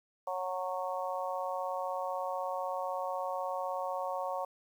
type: harmonic tone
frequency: 183.9 Hz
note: F#3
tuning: 10 cents flat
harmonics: 3 / 4 / 5 / 6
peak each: -37 / -38 / -39 / -40 dBFS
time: 0.27-4.45 s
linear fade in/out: 5 ms
effects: 10-bit